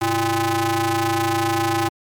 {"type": "ring-modulated tone", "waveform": "sawtooth", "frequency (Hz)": 233.1, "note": "A#3", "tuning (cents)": 0, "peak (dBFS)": -11, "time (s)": [0.01, 1.89], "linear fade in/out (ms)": 10, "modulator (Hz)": 569, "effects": ["MP3 96 kbps"]}